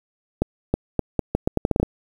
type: accelerating click train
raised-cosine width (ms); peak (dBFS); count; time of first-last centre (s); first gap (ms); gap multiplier
2; -5; 12; 0.42-1.83; 320; 0.79
effects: 7-bit